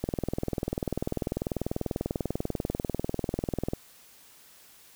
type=click train; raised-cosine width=2 ms; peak=-15 dBFS; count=76; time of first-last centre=0.04-3.735 s; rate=20.3 Hz; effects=white hiss -55 dBFS RMS until 4.95 s